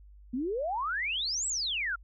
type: exponential two-way sweep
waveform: sine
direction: up then down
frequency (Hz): 232.3 to 8070 to 1331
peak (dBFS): -29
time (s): 0.33-1.96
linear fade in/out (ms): 10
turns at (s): 1.47
effects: added 50 Hz sine -50 dBFS peak until 2.03 s